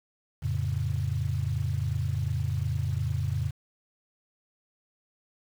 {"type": "chord", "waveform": "sine", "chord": "F augmented", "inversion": "none", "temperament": "equal", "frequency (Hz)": [87.31, 110, 138.59], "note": ["F2", "A2", "C#3"], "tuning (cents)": [0, 0, 0], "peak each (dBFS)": -30, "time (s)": [0.42, 3.51], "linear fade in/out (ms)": 20, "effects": ["tanh soft clip ceiling -16 dBFS", "8-bit"]}